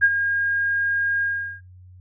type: tone with ADSR envelope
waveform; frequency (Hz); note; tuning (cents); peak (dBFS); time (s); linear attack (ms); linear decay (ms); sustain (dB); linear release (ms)
sine; 1622; G#6; -41; -10; 0.01-1.61; 32; 45; -9; 390
effects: noise-tail reverb RT60 0.2 s tail -22 dB re dry + added 91 Hz sine -43 dBFS peak until 2 s